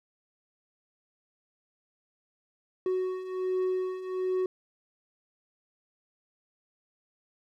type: beating tone pair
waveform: triangle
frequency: 370 / 371.3 Hz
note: F#4 / F#4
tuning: 0 / +6 cents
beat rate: 1.3 Hz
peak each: -32 / -27 dBFS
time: 2.86-4.46 s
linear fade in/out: 2 ms
effects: none